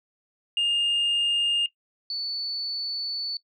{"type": "tone pair in turn", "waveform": "sine", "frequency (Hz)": [2824, 4470], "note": ["F7", "C#8"], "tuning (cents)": [19, 14], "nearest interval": "minor sixth", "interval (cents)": 795, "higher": "second", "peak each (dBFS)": [-19, -27], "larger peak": "first", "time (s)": [[0.57, 1.66], [2.1, 3.37]], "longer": "second", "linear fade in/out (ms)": 2, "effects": ["noise-tail reverb RT60 0.1 s tail -19 dB re dry", "tanh soft clip ceiling -19 dBFS"]}